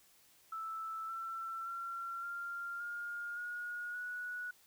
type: tone with pitch steps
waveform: sine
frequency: 1318.5 / 1342.3 / 1366.6 / 1391.3 / 1416.4 / 1442 / 1468 Hz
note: E6 / E6 / F6 / F6 / F6 / F#6 / F#6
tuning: 0 / +31 / -38 / -7 / +24 / -45 / -14 cents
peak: -39 dBFS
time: 0.52-4.51 s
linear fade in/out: 5 ms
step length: 570 ms
effects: white hiss -66 dBFS RMS until 4.66 s